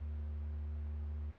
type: tone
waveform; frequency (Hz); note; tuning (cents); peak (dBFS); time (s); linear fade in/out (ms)
triangle; 74.6; D2; +28; -36; 0-1.32; 20
effects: pink hiss -62 dBFS RMS until 1.38 s + low-pass 2000 Hz 12 dB/octave